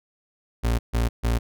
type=tone bursts; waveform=35% pulse; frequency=57.8 Hz; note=A#1; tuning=14 cents flat; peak=-18 dBFS; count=3; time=0.63-1.39 s; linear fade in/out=20 ms; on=160 ms; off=140 ms; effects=none